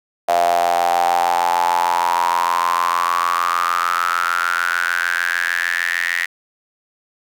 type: tone with high-pass filter sweep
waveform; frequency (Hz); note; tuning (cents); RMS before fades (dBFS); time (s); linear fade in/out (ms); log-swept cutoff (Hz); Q
sawtooth; 86.6; F2; -14; -18; 0.28-6.26; 10; 680 to 1900; 9.6
effects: none